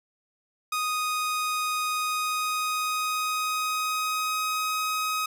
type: tone with pitch glide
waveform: sawtooth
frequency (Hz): 1244.5 to 1262.6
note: D#6 to D#6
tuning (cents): 0 to +25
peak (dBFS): -22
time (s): 0.72-5.26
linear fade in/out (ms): 5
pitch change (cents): +25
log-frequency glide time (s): 1.94-4.81
effects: none